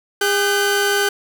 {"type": "tone pair together", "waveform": "sawtooth", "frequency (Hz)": [404.7, 1527.9], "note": ["G#4", "G6"], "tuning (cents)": [-45, -45], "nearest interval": "octave + major seventh", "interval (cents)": 2300, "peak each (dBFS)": [-14, -15], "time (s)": [0.21, 1.09], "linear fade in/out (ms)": 5, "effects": []}